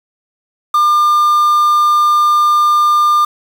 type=tone with quantisation; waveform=triangle; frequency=1200 Hz; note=D6; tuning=37 cents sharp; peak=-6 dBFS; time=0.74-3.25 s; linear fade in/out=5 ms; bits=5; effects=none